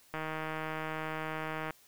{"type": "click train", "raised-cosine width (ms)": 0.5, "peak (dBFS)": -22, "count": 247, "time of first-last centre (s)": [0.14, 1.707], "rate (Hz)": 157, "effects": ["white hiss -62 dBFS RMS until 1.87 s"]}